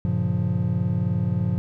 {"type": "chord", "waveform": "triangle", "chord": "G half-diminished seventh", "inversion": "none", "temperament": "just", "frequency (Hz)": [98, 117.6, 141.12, 176.4], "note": ["G2", "Bb2", "Db3", "F3"], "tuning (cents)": [0, 16, 31, 18], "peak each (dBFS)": [-24, -24, -27, -23], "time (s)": [0.05, 1.58], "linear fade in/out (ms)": 0, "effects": []}